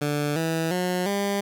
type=tone with pitch steps; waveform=15% pulse; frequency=146.83 / 162.92 / 180.77 / 200.6 Hz; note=D3 / E3 / F#3 / G3; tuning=0 / -20 / -40 / +40 cents; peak=-17 dBFS; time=0.01-1.41 s; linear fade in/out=10 ms; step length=350 ms; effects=none